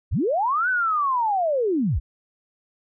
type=linear two-way sweep; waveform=sine; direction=up then down; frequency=37.84 to 1535 to 37.84 Hz; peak=-19 dBFS; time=0.11-2 s; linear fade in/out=20 ms; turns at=0.69 s; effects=none